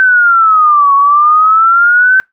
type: exponential two-way sweep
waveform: sine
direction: down then up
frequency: 1545 to 1108.7 to 1545 Hz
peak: -4 dBFS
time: 0-2.2 s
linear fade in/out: 0 ms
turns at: 0.94 s
effects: noise-tail reverb RT60 0.2 s tail -26 dB re dry